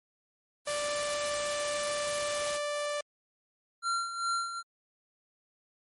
white noise, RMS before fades -37 dBFS, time 0.65-2.6 s, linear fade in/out 50 ms
sawtooth tone, 587.3 Hz, D5, in tune, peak -27 dBFS, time 0.67-3.01 s, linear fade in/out 5 ms
square tone with tremolo, 1373 Hz, F6, 30 cents flat, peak -28 dBFS, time 3.82-4.63 s, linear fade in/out 50 ms, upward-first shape sine, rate 2.5 Hz, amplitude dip 65%
effects MP3 48 kbps

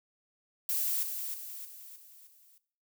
violet noise with echo, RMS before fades -31 dBFS, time 0.69-1.03 s, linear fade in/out 2 ms, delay 310 ms, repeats 5, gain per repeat -6 dB, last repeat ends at 2.58 s, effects noise-tail reverb RT60 0.5 s tail -17 dB re dry

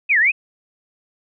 sine exponential two-way sweep, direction down then up, 2637 to 1661.2 to 2637 Hz, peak -12 dBFS, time 0.09-0.32 s, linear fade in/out 20 ms, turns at 0.19 s, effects none

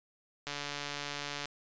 click train, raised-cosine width 0.2 ms, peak -20 dBFS, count 143, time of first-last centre 0.47-1.456 s, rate 144 Hz, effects resampled to 16000 Hz

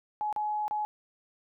sine tone with dropouts, 845 Hz, G#5, 30 cents sharp, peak -28 dBFS, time 0.21-0.85 s, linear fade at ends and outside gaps 0 ms, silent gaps 0.327-0.362 / 0.68-0.71 s, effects none

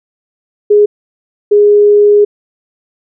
sine tone pair in turn, 415.3 / 413.3 Hz, G#4 / G#4, 0 / -8 cents, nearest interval unison, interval 8 cents, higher first, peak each -3 dBFS, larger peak neither, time 0.7-0.86 / 1.51-2.25 s, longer second, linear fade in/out 10 ms, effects none

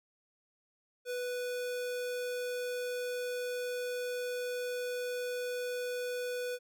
square tone, 493.9 Hz, B4, in tune, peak -35 dBFS, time 1.05-6.59 s, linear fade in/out 50 ms, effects none

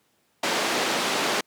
pink band-pass noise, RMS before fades -25 dBFS, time 0.43-1.41 s, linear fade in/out 5 ms, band 310 to 6100 Hz, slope 12 dB/octave, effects pink hiss -67 dBFS RMS until 1.46 s + high-pass 150 Hz 12 dB/octave

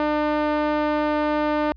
sawtooth tone with band-pass filter, 300.5 Hz, D4, 40 cents sharp, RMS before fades -22 dBFS, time 0-1.72 s, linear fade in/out 0 ms, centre 760 Hz, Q 0.83, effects added 60 Hz sine -42 dBFS peak until 1.76 s + resampled to 11025 Hz

